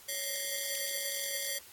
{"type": "ring-modulated tone", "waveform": "5% pulse", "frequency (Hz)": 1326, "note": "E6", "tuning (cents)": 10, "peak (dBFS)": -19, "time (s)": [0.08, 1.59], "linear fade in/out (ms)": 10, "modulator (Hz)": 769, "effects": ["white hiss -54 dBFS RMS until 1.72 s", "AAC 64 kbps"]}